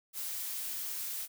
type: noise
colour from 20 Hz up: blue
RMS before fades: -38 dBFS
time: 0.13-1.28 s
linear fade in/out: 50 ms
effects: none